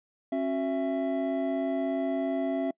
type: tone cluster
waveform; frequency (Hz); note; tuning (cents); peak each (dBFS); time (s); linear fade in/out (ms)
triangle; 271.5 / 368.4 / 665; C#4 / F#4 / E5; -36 / -7 / +15; -27 / -34 / -28; 0.32-2.71; 5
effects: noise-tail reverb RT60 0.1 s tail -26 dB re dry + resampled to 8000 Hz